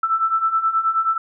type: beating tone pair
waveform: sine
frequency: 1318.5 / 1327.9 Hz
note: E6 / E6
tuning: 0 / +12 cents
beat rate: 9.4 Hz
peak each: -22 / -18 dBFS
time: 0.03-1.18 s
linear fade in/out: 5 ms
effects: none